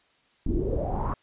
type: noise with low-pass filter sweep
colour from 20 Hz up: brown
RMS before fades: -27 dBFS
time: 0.46-1.14 s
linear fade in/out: 5 ms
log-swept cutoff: 270 to 1200 Hz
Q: 7.9
effects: white hiss -64 dBFS RMS until 1.22 s + resampled to 8000 Hz